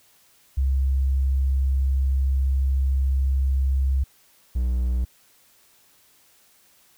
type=tone pair in turn; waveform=sine / triangle; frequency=66.9 / 61.77 Hz; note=C2 / B1; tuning=+39 / +1 cents; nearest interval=minor second; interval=138 cents; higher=first; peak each=-18 dBFS; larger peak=neither; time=0.57-4.04 / 4.55-5.05 s; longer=first; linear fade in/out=10 ms; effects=white hiss -58 dBFS RMS until 6.97 s